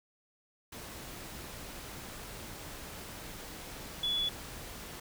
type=tone in noise; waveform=sine; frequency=3417 Hz; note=G#7; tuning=49 cents sharp; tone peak=-29 dBFS; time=4.03-4.29 s; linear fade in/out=5 ms; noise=pink; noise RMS=-45 dBFS; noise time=0.72-5 s; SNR=+13 dB; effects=none